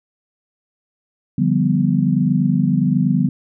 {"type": "chord", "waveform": "sine", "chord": "G dominant seventh", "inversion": "second", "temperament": "equal", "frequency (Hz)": [146.83, 174.61, 196, 246.9], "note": ["D3", "F3", "G3", "B3"], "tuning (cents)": [0, 0, 0, 0], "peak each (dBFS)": -19, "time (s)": [1.38, 3.29], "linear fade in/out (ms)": 5, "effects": []}